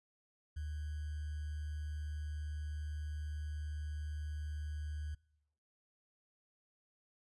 sine tone with sample-and-hold, 75.4 Hz, D2, 46 cents sharp, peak -38 dBFS, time 0.56-5.15 s, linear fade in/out 10 ms, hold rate 1575 Hz, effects noise-tail reverb RT60 0.9 s tail -25 dB re dry + resampled to 24000 Hz

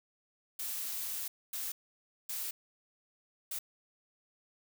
blue noise bursts at uneven times, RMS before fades -38 dBFS, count 4, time 0.59-1.28 / 1.53-1.72 / 2.29-2.51 / 3.51-3.59 s, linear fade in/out 5 ms, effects none

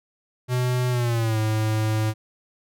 square tone with pitch glide, 125.1 to 108.91 Hz, B2 to A2, +23 to -17 cents, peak -21 dBFS, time 0.48-2.14 s, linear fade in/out 50 ms, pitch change -240 cents, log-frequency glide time 0.9-1.38 s, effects none

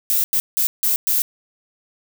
violet noise bursts at uneven times, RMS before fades -18 dBFS, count 5, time 0.1-0.24 / 0.33-0.4 / 0.57-0.67 / 0.83-0.96 / 1.07-1.22 s, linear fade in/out 0 ms, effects none

